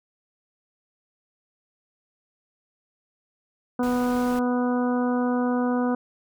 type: harmonic tone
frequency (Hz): 246.9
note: B3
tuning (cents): 0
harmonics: 1 / 2 / 3 / 4 / 5 / 6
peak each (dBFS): -22 / -28 / -32 / -34 / -36 / -38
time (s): 3.79-5.95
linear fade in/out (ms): 5
type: noise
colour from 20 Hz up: pink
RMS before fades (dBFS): -40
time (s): 3.83-4.39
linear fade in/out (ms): 0
effects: none